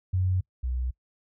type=tone pair in turn; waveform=sine; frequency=92.5 / 62.49 Hz; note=F#2 / B1; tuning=0 / +21 cents; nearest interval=perfect fifth; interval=679 cents; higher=first; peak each=-22 / -26 dBFS; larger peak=first; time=0.13-0.41 / 0.63-0.91 s; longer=neither; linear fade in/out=10 ms; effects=noise-tail reverb RT60 0.1 s tail -22 dB re dry